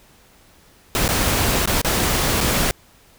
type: noise with dropouts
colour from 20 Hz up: pink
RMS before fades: -19 dBFS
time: 0.95-2.71 s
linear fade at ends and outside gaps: 0 ms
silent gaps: 1.079-1.089 / 1.657-1.675 / 1.815-1.847 / 2.405-2.41 s
effects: pink hiss -52 dBFS RMS until 3.18 s